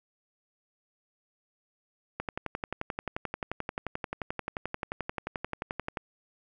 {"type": "click train", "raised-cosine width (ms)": 0.5, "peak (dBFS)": -17, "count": 44, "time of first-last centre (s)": [2.2, 5.972], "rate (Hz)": 11.4, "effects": []}